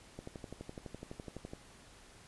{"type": "click train", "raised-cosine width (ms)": 2, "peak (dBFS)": -30, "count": 17, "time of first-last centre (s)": [0.19, 1.535], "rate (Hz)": 11.9, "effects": ["pink hiss -58 dBFS RMS until 2.27 s", "resampled to 24000 Hz"]}